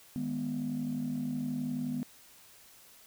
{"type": "chord", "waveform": "sine", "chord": "G# minor", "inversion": "second", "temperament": "equal", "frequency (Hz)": [155.56, 207.7, 246.9], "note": ["D#3", "G#3", "B3"], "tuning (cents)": [0, 0, 0], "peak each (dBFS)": [-38, -38, -32], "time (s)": [0.16, 2.03], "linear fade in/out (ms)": 0, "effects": ["tanh soft clip ceiling -26 dBFS", "white hiss -57 dBFS RMS until 3.06 s"]}